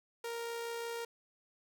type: tone with amplitude modulation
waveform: sawtooth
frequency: 466.2 Hz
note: A#4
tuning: in tune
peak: -33 dBFS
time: 0.24-1.05 s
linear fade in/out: 5 ms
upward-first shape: sine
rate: 65.8 Hz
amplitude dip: 25%
effects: none